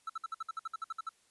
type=tone bursts; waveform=triangle; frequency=1321 Hz; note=E6; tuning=3 cents sharp; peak=-33 dBFS; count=13; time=0.07-1.092 s; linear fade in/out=5 ms; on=26 ms; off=57 ms; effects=white hiss -69 dBFS RMS until 1.3 s + resampled to 24000 Hz